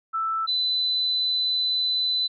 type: tone pair in turn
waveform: sine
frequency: 1322 / 4008 Hz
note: E6 / B7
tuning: +5 / +25 cents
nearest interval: octave + perfect fifth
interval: 1920 cents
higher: second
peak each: -23 / -21 dBFS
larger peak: second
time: 0.13-0.47 / 0.47-2.28 s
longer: second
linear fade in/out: 20 ms
effects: none